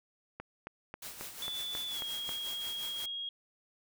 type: click train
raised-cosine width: 0.5 ms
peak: -26 dBFS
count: 8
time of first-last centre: 0.4-2.292 s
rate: 3.7 Hz
type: noise with tremolo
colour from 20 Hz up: white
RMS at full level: -43 dBFS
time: 1.02-3.06 s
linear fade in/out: 5 ms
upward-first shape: sine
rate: 5.6 Hz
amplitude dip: 55%
type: tone with pitch glide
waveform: sine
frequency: 3471 to 3276 Hz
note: A7 to G#7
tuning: -24 to -24 cents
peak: -36 dBFS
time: 1.42-3.29 s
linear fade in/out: 2 ms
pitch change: -100 cents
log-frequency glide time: 1.88-2.03 s
effects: none